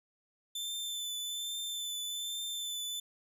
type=tone with vibrato; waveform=sawtooth; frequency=3534 Hz; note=A7; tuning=7 cents sharp; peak=-33 dBFS; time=0.55-3 s; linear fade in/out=5 ms; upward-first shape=triangle; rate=1.2 Hz; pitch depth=24 cents each way; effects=none